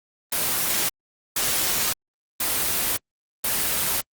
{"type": "noise bursts", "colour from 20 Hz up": "white", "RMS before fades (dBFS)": -23, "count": 4, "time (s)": [0.32, 4.01], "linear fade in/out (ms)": 5, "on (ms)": 570, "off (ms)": 470, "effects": ["Opus 24 kbps"]}